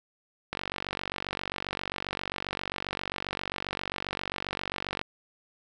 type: click train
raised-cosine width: 0.3 ms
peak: -15 dBFS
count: 214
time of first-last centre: 0.53-5.014 s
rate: 47.5 Hz
effects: none